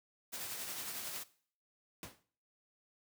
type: noise with tremolo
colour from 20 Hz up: white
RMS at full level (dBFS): -41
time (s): 0.32-1.24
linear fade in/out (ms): 20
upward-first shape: triangle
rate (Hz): 11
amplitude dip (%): 40
type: noise with exponential decay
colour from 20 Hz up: pink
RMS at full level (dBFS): -42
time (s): 2.03-2.23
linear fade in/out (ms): 1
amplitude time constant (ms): 42
effects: noise-tail reverb RT60 0.5 s tail -18 dB re dry + high-pass 100 Hz 12 dB/octave